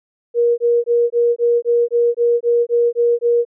sine tone bursts, 474.1 Hz, A#4, 29 cents sharp, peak -11 dBFS, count 12, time 0.34-3.451 s, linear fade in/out 50 ms, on 240 ms, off 21 ms, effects none

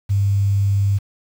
sine tone with quantisation, 99.6 Hz, G2, 28 cents sharp, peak -14 dBFS, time 0.09-0.99 s, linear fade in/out 20 ms, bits 7, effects none

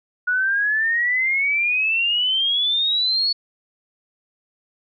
sine exponential sweep, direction up, 1455 to 4435 Hz, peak -17 dBFS, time 0.27-3.33 s, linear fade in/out 10 ms, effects none

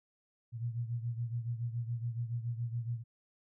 sine beating tone pair, 116.54 / 123.64 Hz, A#2 / B2, 0 / +2 cents, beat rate 7.1 Hz, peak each -35 / -40 dBFS, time 0.52-3.04 s, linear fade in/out 50 ms, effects none

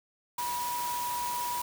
sine tone in noise, 971 Hz, B5, 30 cents flat, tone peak -31 dBFS, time 0.38-1.62 s, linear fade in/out 5 ms, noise white, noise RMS -38 dBFS, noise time 0.38-1.62 s, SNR +4 dB, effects none

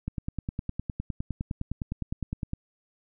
click train, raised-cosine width 5 ms, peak -18 dBFS, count 25, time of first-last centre 0.08-2.534 s, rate 9.78 Hz, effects none

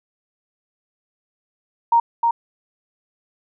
sine tone with echo, 932.3 Hz, A#5, in tune, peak -11 dBFS, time 1.92-2 s, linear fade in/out 5 ms, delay 310 ms, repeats 1, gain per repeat -3 dB, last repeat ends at 2.31 s, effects none

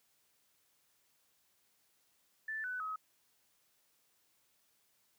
sine tone with pitch steps, 1760 / 1497.2 / 1273.6 Hz, A6 / F#6 / D#6, 0 / +20 / +40 cents, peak -37 dBFS, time 2.48-2.96 s, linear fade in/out 5 ms, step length 160 ms, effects white hiss -74 dBFS RMS until 5.18 s + high-pass 60 Hz 12 dB/octave

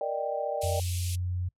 sine chord, Eb major seventh, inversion second, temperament equal, 466.2 / 587.3 / 622.3 / 784 Hz, Bb4 / D5 / Eb5 / G5, 0 / 0 / 0 / 0 cents, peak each -36 / -31 / -35 / -34 dBFS, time 0.01-0.8 s, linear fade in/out 2 ms
white band-pass noise, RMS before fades -40 dBFS, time 0.61-1.16 s, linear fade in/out 10 ms, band 2400 to 12000 Hz, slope 48 dB/octave
sine tone, 90 Hz, F#2, 47 cents flat, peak -28 dBFS, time 0.63-1.49 s, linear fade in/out 10 ms
effects noise-tail reverb RT60 0.1 s tail -24 dB re dry

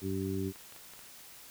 harmonic tone, 96 Hz, G2, 36 cents flat, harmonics 1 / 2 / 3 / 4, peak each -37 / -37 / -37 / -37 dBFS, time 0.01-0.53 s, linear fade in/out 50 ms
clicks, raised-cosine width 0.3 ms, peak -35 dBFS, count 5, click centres 0.559 / 0.724 / 0.763 / 0.936 / 0.992 s
effects white hiss -52 dBFS RMS until 1.5 s

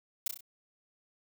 blue noise with echo, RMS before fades -30 dBFS, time 0.26-0.28 s, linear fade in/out 5 ms, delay 32 ms, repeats 4, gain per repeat -5 dB, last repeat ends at 0.408 s, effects none

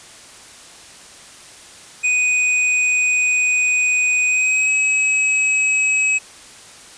square tone with pitch glide, 2489 to 2550 Hz, D#7 to D#7, 0 to +42 cents, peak -15 dBFS, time 2.03-6.19 s, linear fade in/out 20 ms, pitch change +42 cents, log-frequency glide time 4.26-4.7 s, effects white hiss -41 dBFS RMS until 6.97 s + resampled to 22050 Hz

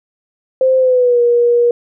sine tone with pitch glide, 521 to 477.8 Hz, C5 to A#4, -7 to +43 cents, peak -8 dBFS, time 0.61-1.71 s, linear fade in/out 2 ms, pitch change -150 cents, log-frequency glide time 0.78-1.21 s, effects none

